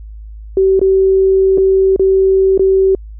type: tone with dropouts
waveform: sine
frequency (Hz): 383.2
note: G4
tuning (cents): -39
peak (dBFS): -7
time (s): 0.57-2.95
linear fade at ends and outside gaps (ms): 2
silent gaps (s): 0.794-0.814 / 1.576-1.581 / 1.962-1.995 / 2.577-2.594
effects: added 53 Hz sine -28 dBFS peak until 3.19 s